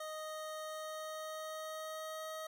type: tone with pitch glide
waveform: 25% pulse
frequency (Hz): 622.3 to 631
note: D#5 to D#5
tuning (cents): 0 to +24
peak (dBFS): -38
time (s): 0-2.47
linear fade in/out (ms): 5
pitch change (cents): +24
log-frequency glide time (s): 0.61-2.3
effects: none